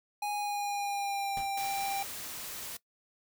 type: tone with pitch glide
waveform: square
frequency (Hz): 827 to 790.1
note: G#5 to G5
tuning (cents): -8 to +13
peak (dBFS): -32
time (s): 0.22-2.03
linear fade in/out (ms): 5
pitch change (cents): -79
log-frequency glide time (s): 0.33-1.39
type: noise with exponential decay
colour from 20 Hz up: pink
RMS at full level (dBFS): -41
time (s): 1.37-1.59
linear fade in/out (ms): 1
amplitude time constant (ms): 46
type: noise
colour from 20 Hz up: white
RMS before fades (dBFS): -41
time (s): 1.57-2.77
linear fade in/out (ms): 5
effects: noise-tail reverb RT60 0.1 s tail -19 dB re dry